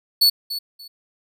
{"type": "tone with echo", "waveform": "45% pulse", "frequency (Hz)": 4435, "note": "C#8", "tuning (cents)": 0, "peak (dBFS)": -11, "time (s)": [0.21, 0.3], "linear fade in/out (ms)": 10, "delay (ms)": 290, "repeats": 2, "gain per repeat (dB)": -13, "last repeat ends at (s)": 0.88, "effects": []}